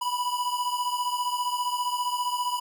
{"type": "beating tone pair", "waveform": "square", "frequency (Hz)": [980, 995], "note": ["B5", "B5"], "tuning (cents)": [-14, 13], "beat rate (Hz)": 15, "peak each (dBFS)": [-28, -32], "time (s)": [0.01, 2.6], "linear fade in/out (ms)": 10, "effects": []}